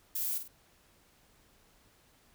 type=noise with echo; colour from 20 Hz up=violet; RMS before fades=-34 dBFS; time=0.15-0.38 s; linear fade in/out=5 ms; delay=50 ms; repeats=2; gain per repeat=-8 dB; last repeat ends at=0.48 s; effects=pink hiss -65 dBFS RMS until 2.34 s